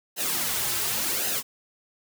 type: noise with flanger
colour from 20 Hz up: white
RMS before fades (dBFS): -27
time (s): 0.16-1.43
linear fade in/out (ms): 50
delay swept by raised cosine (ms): 0.87 to 4.27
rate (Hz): 0.9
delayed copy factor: -0.65
effects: none